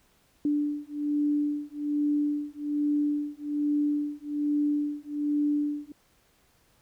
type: beating tone pair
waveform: sine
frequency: 293.1 / 294.3 Hz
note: D4 / D4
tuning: -3 / +4 cents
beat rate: 1.2 Hz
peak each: -28 dBFS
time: 0.45-5.92 s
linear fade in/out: 2 ms
effects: pink hiss -65 dBFS RMS until 6.81 s